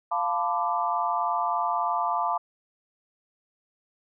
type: chord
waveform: sine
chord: B half-diminished seventh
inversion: second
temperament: equal with one note detuned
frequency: 698.5 / 880 / 1003.3 / 1174.7 Hz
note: F5 / A5 / B5 / D6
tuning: 0 / 0 / +27 / 0 cents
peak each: -29 dBFS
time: 0.11-2.38 s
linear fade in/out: 10 ms
effects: none